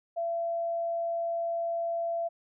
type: tone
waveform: sine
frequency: 675 Hz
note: E5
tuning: 41 cents sharp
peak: -28 dBFS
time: 0.16-2.29 s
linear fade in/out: 20 ms
effects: none